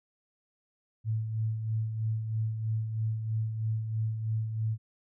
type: tone with tremolo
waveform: sine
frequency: 110.4 Hz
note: A2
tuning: 6 cents sharp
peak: -26 dBFS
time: 1.04-4.78 s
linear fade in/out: 50 ms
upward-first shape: sine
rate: 3.1 Hz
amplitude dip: 50%
effects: none